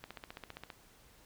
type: click train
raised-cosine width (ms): 0.3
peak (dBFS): -28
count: 11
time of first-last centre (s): 0.04-0.702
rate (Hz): 15.1
effects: pink hiss -62 dBFS RMS until 1.25 s